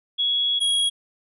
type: tone pair in turn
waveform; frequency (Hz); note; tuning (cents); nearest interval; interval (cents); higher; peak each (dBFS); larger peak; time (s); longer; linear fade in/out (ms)
sine / square; 3346 / 3311; G#7 / G#7; +12 / -6; unison; 18; first; -19; neither; 0.18-0.6 / 0.6-0.9; first; 20
effects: resampled to 32000 Hz